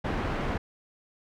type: low-pass noise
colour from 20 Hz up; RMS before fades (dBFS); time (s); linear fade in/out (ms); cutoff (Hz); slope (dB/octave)
pink; -30; 0.04-0.58; 10; 1800; 12
effects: none